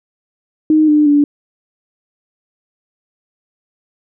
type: tone with pitch steps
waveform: sine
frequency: 310 / 300 / 290.2 Hz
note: D#4 / D4 / D4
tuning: -6 / +37 / -21 cents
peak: -7 dBFS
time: 0.7-1.24 s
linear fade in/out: 2 ms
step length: 180 ms
effects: none